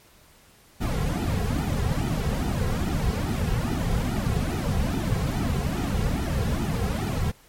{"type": "noise with flanger", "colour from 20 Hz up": "brown", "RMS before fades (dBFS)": -25, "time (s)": [0.8, 7.32], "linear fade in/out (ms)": 20, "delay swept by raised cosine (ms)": [1.8, 3.4], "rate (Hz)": 2.4, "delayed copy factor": -0.9, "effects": ["pink hiss -55 dBFS RMS until 7.48 s", "MP3 64 kbps"]}